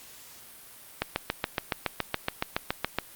click train, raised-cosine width 0.3 ms, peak -9 dBFS, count 15, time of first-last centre 1.02-2.986 s, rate 7.12 Hz, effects white hiss -49 dBFS RMS until 3.15 s + Opus 48 kbps

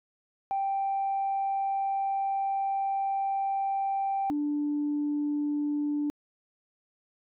sine tone pair in turn, 784 / 293.7 Hz, G5 / D4, 0 / 0 cents, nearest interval octave + perfect fourth, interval 1700 cents, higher first, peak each -25 dBFS, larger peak neither, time 0.51-4.3 / 4.3-6.1 s, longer first, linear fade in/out 0 ms, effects tanh soft clip ceiling -22 dBFS

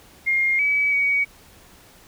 sine tone with pitch steps, 2126 / 2284 / 2255 Hz, C7 / D7 / C#7, +27 / -49 / +29 cents, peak -17 dBFS, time 0.26-1.25 s, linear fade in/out 20 ms, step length 330 ms, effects pink hiss -50 dBFS RMS until 2.07 s

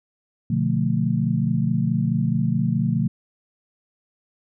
sine chord, B half-diminished seventh, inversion none, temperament just, 123.47 / 148.16 / 177.8 / 222.2 Hz, B2 / D3 / F3 / A3, 0 / +16 / +31 / +17 cents, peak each -24 dBFS, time 0.5-3.08 s, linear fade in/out 5 ms, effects none

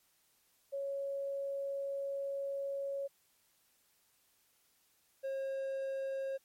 sine / triangle tone pair in turn, 554.4 / 539.2 Hz, C#5 / C#5, 0 / -48 cents, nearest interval unison, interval 48 cents, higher first, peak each -35 / -33 dBFS, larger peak second, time 0.72-3.08 / 5.23-6.38 s, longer first, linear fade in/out 20 ms, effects white hiss -72 dBFS RMS until 6.44 s + MP3 64 kbps

